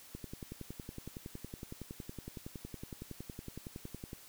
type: click train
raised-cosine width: 3 ms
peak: -30 dBFS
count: 44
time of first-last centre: 0.15-4.131 s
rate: 10.8 Hz
effects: white hiss -56 dBFS RMS until 4.28 s